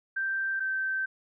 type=tone pair in turn; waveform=sine; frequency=1568 / 1551.8 Hz; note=G6 / G6; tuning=0 / -18 cents; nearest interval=unison; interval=18 cents; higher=first; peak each=-27 dBFS; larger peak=neither; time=0.16-0.6 / 0.6-1.06 s; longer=second; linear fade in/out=10 ms; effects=none